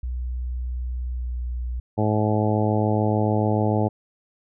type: tone with pitch glide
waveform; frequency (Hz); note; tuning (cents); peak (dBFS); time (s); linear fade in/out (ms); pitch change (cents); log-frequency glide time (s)
sine; 61.74 to 60.89; B1 to B1; 0 to -24; -25; 0.03-1.8; 5; -24; 1.15-1.28
type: harmonic tone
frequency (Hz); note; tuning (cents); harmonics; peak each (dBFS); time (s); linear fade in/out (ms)
106.8; G#2; +49; 1 / 2 / 3 / 4 / 5 / 6 / 7 / 8; -22 / -25 / -27 / -28 / -29 / -30 / -30 / -31; 1.97-3.89; 20
effects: none